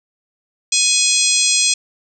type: harmonic tone with a mistuned harmonic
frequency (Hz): 836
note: G#5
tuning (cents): +11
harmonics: 3 / 4 / 5 / 6 / 7 / 8 / 9 / 10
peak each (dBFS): -21 / -21 / -21 / -21 / -21 / -21 / -21 / -21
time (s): 0.72-1.74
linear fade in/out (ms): 5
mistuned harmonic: 8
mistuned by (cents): -16
effects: none